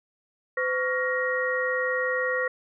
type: tone cluster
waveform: sine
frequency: 508 / 1121 / 1402 / 1883 Hz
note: B4 / C#6 / F6 / A#6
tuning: +49 / +19 / +6 / +17 cents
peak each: -27 / -34 / -33 / -27 dBFS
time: 0.57-2.48 s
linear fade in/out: 5 ms
effects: none